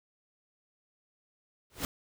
pink noise with exponential growth, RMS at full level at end -29 dBFS, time 1.7-1.85 s, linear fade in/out 1 ms, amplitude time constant 31 ms, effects none

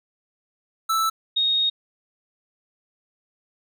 square / sine tone pair in turn, 1318.5 / 3729 Hz, E6 / A#7, 0 / 0 cents, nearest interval octave + tritone, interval 1800 cents, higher second, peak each -20 / -18 dBFS, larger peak second, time 0.89-1.1 / 1.36-1.7 s, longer second, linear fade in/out 10 ms, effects none

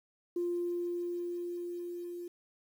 sine tone with level ramp, 349.2 Hz, F4, in tune, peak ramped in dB -29 to -39 dBFS, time 0.36-2.28 s, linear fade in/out 5 ms, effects tanh soft clip ceiling -25 dBFS + 10-bit

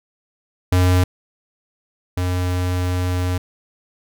square tone pair in turn, 90.8 / 90.29 Hz, F#2 / F#2, -32 / -42 cents, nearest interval unison, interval 10 cents, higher first, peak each -13 / -19 dBFS, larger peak first, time 0.72-1.04 / 2.17-3.38 s, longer second, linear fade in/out 5 ms, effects none

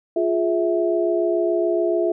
sine tone cluster, 349.6 / 416.6 / 655 Hz, F4 / G#4 / E5, +2 / +5 / -11 cents, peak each -20 / -24 / -22 dBFS, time 0.16-2.12 s, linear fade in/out 5 ms, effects none

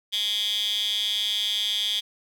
15% pulse tone with high-pass filter, 207.7 Hz, G#3, in tune, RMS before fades -26 dBFS, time 0.12-2.01 s, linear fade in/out 20 ms, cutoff 3300 Hz, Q 9.6, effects none

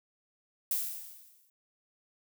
violet noise with exponential decay, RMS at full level -29 dBFS, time 0.71-1.5 s, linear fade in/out 2 ms, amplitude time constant 170 ms, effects none

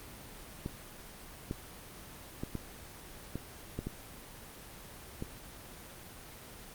clicks, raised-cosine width 3 ms, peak -22 dBFS, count 8, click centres 0.661 / 1.511 / 2.435 / 2.553 / 3.356 / 3.79 / 3.87 / 5.224 s, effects pink hiss -49 dBFS RMS until 6.74 s + Opus 24 kbps

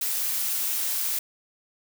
blue noise, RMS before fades -27 dBFS, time 0.01-1.19 s, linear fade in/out 5 ms, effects none

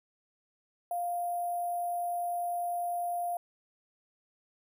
sine tone with sample-and-hold, 700 Hz, F5, 4 cents sharp, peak -30 dBFS, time 0.91-3.37 s, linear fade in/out 2 ms, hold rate 11025 Hz, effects none

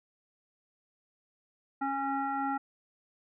sine tone with frequency modulation, 822 Hz, G#5, 18 cents flat, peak -29 dBFS, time 1.81-2.58 s, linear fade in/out 10 ms, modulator 547 Hz, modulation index 1.1, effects none

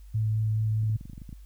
sine tone with vibrato, 108.9 Hz, A2, 17 cents flat, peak -23 dBFS, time 0.14-0.97 s, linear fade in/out 10 ms, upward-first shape sine, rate 4.8 Hz, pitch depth 9 cents each way
clicks, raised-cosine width 5 ms, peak -29 dBFS, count 11, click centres 0.833 / 0.897 / 0.958 / 1.011 / 1.055 / 1.098 / 1.133 / 1.179 / 1.218 / 1.292 / 1.328 s
effects added 50 Hz sine -44 dBFS peak until 1.45 s + white hiss -65 dBFS RMS until 1.45 s

